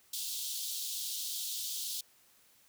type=high-pass noise; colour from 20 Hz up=pink; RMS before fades=-38 dBFS; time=0.13-2.01 s; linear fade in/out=5 ms; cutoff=3300 Hz; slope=48 dB/octave; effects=white hiss -65 dBFS RMS until 2.68 s